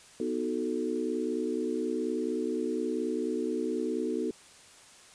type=chord; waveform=sine; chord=B dominant seventh; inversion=none; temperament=equal; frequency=246.9 / 311.1 / 370 / 440 Hz; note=B3 / D#4 / F#4 / A4; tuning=0 / 0 / 0 / 0 cents; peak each=-34 dBFS; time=0.2-4.31 s; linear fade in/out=2 ms; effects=white hiss -54 dBFS RMS until 5.14 s + resampled to 22050 Hz